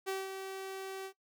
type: tone with ADSR envelope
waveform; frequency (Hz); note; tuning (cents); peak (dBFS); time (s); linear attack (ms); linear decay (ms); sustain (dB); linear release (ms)
sawtooth; 384.3; G4; -34; -29; 0.06-1.13; 26; 190; -7; 76
effects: noise-tail reverb RT60 0.1 s tail -17 dB re dry

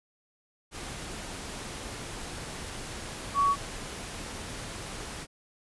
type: tone in noise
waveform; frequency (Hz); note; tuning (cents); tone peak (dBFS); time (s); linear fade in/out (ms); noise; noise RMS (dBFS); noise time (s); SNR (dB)
sine; 1126; C#6; +27; -21; 3.34-3.56; 50; pink; -39; 0.71-5.27; +15
effects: resampled to 24000 Hz

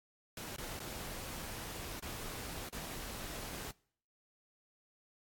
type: noise with dropouts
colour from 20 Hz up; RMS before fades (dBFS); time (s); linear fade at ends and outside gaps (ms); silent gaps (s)
pink; -44; 0.37-3.71; 2; 0.563-0.582 / 0.792-0.801 / 1.996-2.025 / 2.689-2.727
effects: noise-tail reverb RT60 0.6 s tail -25 dB re dry + AAC 64 kbps

